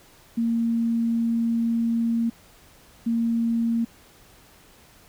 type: tone pair in turn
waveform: sine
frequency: 230.9 / 230.9 Hz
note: A#3 / A#3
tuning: -16 / -16 cents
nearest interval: unison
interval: 0 cents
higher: neither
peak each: -20 dBFS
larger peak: neither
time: 0.37-2.3 / 3.06-3.85 s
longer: first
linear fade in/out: 10 ms
effects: pink hiss -53 dBFS RMS until 5.08 s